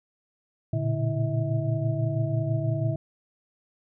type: tone cluster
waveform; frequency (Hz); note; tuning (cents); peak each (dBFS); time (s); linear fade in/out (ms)
sine; 115 / 121.1 / 144.1 / 327 / 645; A#2 / B2 / D3 / E4 / E5; -23 / -34 / -33 / -14 / -38; -27 / -31 / -28 / -35 / -33; 0.73-2.96; 5
effects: none